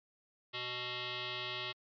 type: tone with frequency modulation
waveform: sine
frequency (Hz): 374.1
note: F#4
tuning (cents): +19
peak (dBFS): -37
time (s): 0.53-1.73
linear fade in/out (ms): 20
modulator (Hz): 495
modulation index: 7.6
effects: MP3 96 kbps